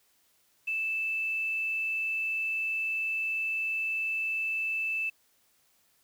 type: tone with quantisation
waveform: sine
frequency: 2637 Hz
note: E7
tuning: in tune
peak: -28 dBFS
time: 0.67-5.1 s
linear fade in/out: 10 ms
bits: 9
effects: white hiss -68 dBFS RMS until 6.03 s